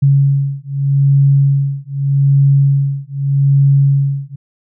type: beating tone pair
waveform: sine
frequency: 138.59 / 139.41 Hz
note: C#3 / C#3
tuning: 0 / +10 cents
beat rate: 0.82 Hz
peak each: -12 dBFS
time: 0.02-4.36 s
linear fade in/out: 10 ms
effects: none